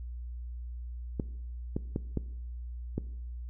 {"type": "clicks", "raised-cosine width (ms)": 3, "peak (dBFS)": -17, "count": 5, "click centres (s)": [1.198, 1.765, 1.961, 2.173, 2.98], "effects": ["noise-tail reverb RT60 0.8 s tail -19 dB re dry", "added 60 Hz sine -37 dBFS peak until 3.49 s"]}